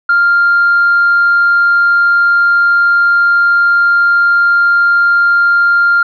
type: tone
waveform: sine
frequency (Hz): 1396.9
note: F6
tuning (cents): 0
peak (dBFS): -5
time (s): 0.09-6.03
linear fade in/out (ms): 5
effects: tanh soft clip ceiling -3 dBFS